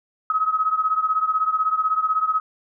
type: beating tone pair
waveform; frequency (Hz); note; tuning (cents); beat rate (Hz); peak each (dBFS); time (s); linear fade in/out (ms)
sine; 1270 / 1286; D#6 / E6; +35 / -43; 16; -20 / -23; 0.3-2.4; 2
effects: none